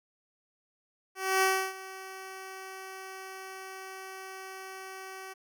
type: tone with ADSR envelope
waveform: 10% pulse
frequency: 380.8 Hz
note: F#4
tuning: 50 cents sharp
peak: -14 dBFS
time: 1.15-5.34 s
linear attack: 270 ms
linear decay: 310 ms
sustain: -19 dB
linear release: 17 ms
effects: none